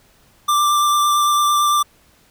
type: tone with vibrato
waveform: square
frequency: 1180 Hz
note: D6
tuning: 8 cents sharp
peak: -14 dBFS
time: 0.48-1.83 s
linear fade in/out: 10 ms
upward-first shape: triangle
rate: 8.9 Hz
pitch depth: 15 cents each way
effects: pink hiss -54 dBFS RMS until 2.3 s